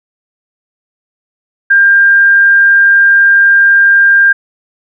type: tone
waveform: sine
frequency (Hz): 1598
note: G6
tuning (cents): +33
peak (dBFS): -3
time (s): 1.7-4.33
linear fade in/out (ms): 10
effects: none